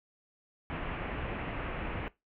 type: low-pass noise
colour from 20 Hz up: pink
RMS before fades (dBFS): -37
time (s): 0.7-2.08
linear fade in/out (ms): 0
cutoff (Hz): 2800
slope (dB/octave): 48
effects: noise-tail reverb RT60 0.2 s tail -20 dB re dry